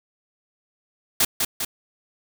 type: noise with echo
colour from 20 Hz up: white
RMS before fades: -18 dBFS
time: 1.2-1.25 s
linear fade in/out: 5 ms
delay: 200 ms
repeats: 2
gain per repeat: -4 dB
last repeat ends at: 1.65 s
effects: none